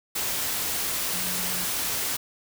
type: tone in noise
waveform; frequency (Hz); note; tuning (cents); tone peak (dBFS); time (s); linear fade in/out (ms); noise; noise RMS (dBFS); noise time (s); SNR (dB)
sine; 182.1; F#3; -27; -38; 1.13-1.65; 10; white; -28; 0.15-2.17; -13
effects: none